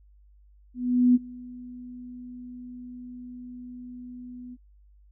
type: tone with ADSR envelope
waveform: sine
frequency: 247.4 Hz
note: B3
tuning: 3 cents sharp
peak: -14 dBFS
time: 0.74-4.57 s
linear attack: 410 ms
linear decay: 28 ms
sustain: -24 dB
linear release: 38 ms
effects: added 50 Hz sine -53 dBFS peak until 5.11 s

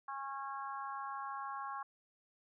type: harmonic tone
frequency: 273.6 Hz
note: C#4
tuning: 23 cents flat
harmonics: 3 / 4 / 5 / 6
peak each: -45 / -42 / -49 / -52 dBFS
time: 0.08-1.83 s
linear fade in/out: 5 ms
effects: none

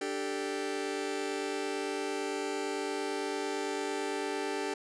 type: chord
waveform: sawtooth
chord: D suspended fourth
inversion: none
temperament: just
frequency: 293.7 / 391.6 / 440.5 Hz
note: D4 / G4 / A4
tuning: 0 / -2 / +2 cents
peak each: -34 / -31 / -34 dBFS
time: 0.01-4.74 s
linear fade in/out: 5 ms
effects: resampled to 22050 Hz

